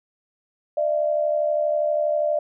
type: tone pair together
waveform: sine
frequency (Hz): 598.6 / 671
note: D5 / E5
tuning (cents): +33 / +31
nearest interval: major second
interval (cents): 198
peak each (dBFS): -20 / -25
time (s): 0.77-2.39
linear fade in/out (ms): 5
effects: none